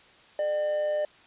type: tone with amplitude modulation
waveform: triangle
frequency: 600 Hz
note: D5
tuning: 37 cents sharp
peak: -21 dBFS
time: 0.39-1.05 s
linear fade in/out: 2 ms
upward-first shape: sine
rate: 173 Hz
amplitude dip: 35%
effects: white hiss -55 dBFS RMS until 1.26 s + resampled to 8000 Hz